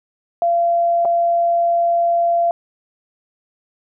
sine tone with dropouts, 685 Hz, F5, 34 cents flat, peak -13 dBFS, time 0.42-2.51 s, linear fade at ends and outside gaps 1 ms, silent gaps 1.05-1.054 s, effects none

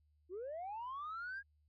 sine linear sweep, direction up, 335.9 to 1651 Hz, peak -40 dBFS, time 0.29-1.43 s, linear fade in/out 50 ms, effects tanh soft clip ceiling -39 dBFS + added 75 Hz sine -70 dBFS peak until 1.68 s

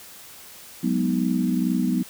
sine chord, G# minor seventh, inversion third, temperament equal, 185 / 207.7 / 246.9 / 311.1 Hz, F#3 / G#3 / B3 / D#4, 0 / 0 / 0 / 0 cents, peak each -24 / -29 / -23 / -28 dBFS, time 0.83-2.03 s, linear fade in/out 10 ms, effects white hiss -44 dBFS RMS until 2.09 s

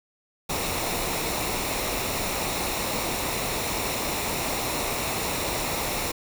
pink noise with comb filter, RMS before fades -28 dBFS, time 0.49-6.12 s, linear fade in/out 10 ms, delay 0.63 ms, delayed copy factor -0.5, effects none

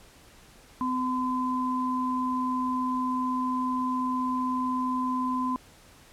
sine tone pair together, 254.9 / 1019.6 Hz, C4 / C6, -45 / -45 cents, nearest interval 2 octaves, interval 2400 cents, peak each -28 dBFS, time 0.81-5.56 s, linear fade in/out 0 ms, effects pink hiss -54 dBFS RMS until 6.12 s + low-pass 12000 Hz 12 dB/octave

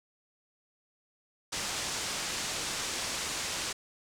white low-pass noise, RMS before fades -35 dBFS, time 1.52-3.73 s, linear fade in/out 10 ms, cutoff 7900 Hz, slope 24 dB/octave, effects none

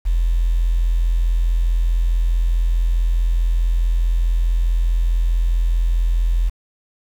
sine tone, 42.34 Hz, E1, 47 cents sharp, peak -13 dBFS, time 0.05-6.5 s, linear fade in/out 20 ms, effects tanh soft clip ceiling -9 dBFS + 7-bit

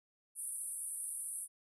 white band-pass noise, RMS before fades -42 dBFS, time 0.35-1.48 s, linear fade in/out 50 ms, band 8900 to 11000 Hz, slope 96 dB/octave, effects none

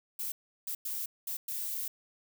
violet noise bursts at uneven times, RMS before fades -36 dBFS, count 5, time 0.19-0.32 / 0.67-0.75 / 0.85-1.06 / 1.27-1.37 / 1.48-1.88 s, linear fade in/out 5 ms, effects none

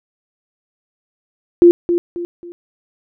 sine tone with echo, 346.8 Hz, F4, 12 cents flat, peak -3 dBFS, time 1.62-1.71 s, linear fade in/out 0 ms, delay 270 ms, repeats 3, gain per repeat -9 dB, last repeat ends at 2.52 s, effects none

